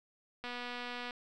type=click train; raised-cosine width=0.3 ms; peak=-26 dBFS; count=164; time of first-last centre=0.44-1.108 s; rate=244 Hz; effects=none